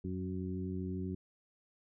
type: harmonic tone with a mistuned harmonic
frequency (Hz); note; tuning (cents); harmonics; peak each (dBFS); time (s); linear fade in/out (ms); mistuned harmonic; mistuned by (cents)
92.5; F#2; 0; 1 / 2 / 3 / 4; -40 / -39 / -43 / -44; 0.04-1.15; 5; 1; -52
effects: none